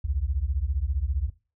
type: beating tone pair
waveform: sine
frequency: 61.74 / 76.74 Hz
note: B1 / D#2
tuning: 0 / -23 cents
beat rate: 15 Hz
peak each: -27 dBFS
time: 0.04-1.3 s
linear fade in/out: 10 ms
effects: noise-tail reverb RT60 0.3 s tail -17 dB re dry